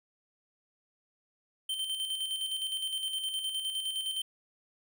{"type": "tone with tremolo", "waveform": "square", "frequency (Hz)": 3109, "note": "G7", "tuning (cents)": -15, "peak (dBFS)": -31, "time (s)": [1.69, 4.22], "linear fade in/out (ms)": 5, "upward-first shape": "square", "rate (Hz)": 9.7, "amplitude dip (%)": 45, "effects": []}